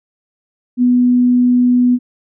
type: tone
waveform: sine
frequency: 246.9 Hz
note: B3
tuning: in tune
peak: -8 dBFS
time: 0.77-1.99 s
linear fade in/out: 50 ms
effects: none